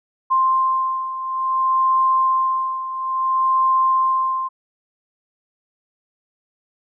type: beating tone pair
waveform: sine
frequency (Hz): 1049 / 1049.58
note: C6 / C6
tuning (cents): +4 / +5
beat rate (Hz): 0.58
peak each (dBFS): -17 / -22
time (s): 0.3-4.49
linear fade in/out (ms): 20
effects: none